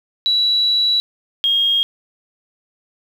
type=tone pair in turn; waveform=sine; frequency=3924 / 3250 Hz; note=B7 / G#7; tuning=-12 / -38 cents; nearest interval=minor third; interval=326 cents; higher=first; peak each=-13 dBFS; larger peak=neither; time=0.26-1 / 1.44-1.83 s; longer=first; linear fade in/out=0 ms; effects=7-bit